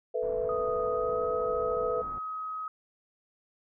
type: chord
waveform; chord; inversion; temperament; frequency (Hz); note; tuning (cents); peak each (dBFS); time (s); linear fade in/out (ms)
sine; A suspended second; none; equal; 440 / 493.9 / 659.3; A4 / B4 / E5; 0 / 0 / 0; -32 / -30 / -35; 0.14-2.02; 10
type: low-pass noise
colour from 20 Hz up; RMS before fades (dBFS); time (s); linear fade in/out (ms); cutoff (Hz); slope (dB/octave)
pink; -46; 0.22-2.19; 10; 1200; 24
type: tone with pitch glide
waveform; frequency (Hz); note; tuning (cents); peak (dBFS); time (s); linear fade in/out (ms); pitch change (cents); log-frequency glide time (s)
sine; 1244.5 to 1267; D#6 to D#6; 0 to +31; -33; 0.49-2.68; 2; +31; 0.9-1.23
effects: none